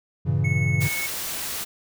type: chord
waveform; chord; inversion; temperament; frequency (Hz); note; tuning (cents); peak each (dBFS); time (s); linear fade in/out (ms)
triangle; G diminished seventh; none; equal; 98 / 116.54 / 138.59 / 164.81; G2 / Bb2 / Db3 / Fb3; 0 / 0 / 0 / 0; -23 / -25 / -21 / -26; 0.25-0.89; 20
type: tone with tremolo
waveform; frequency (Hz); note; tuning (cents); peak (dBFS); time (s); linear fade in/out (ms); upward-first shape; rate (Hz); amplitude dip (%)
triangle; 2200; C#7; -14; -24; 0.44-1.07; 10; sine; 17; 25
type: noise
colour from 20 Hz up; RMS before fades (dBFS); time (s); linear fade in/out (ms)
white; -30; 0.8-1.65; 20
effects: none